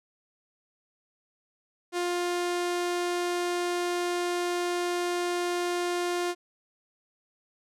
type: tone with low-pass filter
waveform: sawtooth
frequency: 352.2 Hz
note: F4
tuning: 15 cents sharp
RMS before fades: -29 dBFS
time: 1.92-6.35 s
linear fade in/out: 50 ms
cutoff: 10000 Hz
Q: 0.86
effects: none